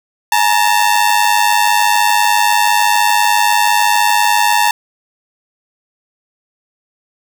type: ring-modulated tone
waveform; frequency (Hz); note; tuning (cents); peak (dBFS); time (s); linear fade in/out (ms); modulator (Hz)
sawtooth; 893; A5; +25; -3; 0.32-4.71; 0; 50
effects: none